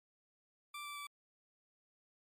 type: tone with pitch steps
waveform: 20% pulse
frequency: 1174.7 / 1165.9 / 1157.2 Hz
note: D6 / D6 / D6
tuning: 0 / -13 / -26 cents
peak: -39 dBFS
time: 0.74-1.07 s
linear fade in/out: 5 ms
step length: 110 ms
effects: MP3 64 kbps